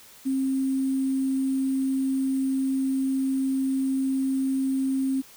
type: tone with sample-and-hold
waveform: sine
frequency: 266.7 Hz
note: C4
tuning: 33 cents sharp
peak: -22 dBFS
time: 0.25-5.22 s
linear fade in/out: 20 ms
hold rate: 8820 Hz
effects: white hiss -50 dBFS RMS until 5.36 s